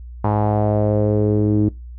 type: tone with low-pass filter sweep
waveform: sawtooth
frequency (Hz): 105.3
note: G#2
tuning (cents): +24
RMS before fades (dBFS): -17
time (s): 0.24-1.69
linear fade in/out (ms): 5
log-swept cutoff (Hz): 930 to 310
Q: 3.7
effects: noise-tail reverb RT60 0.2 s tail -21 dB re dry + added 60 Hz sine -32 dBFS peak until 1.98 s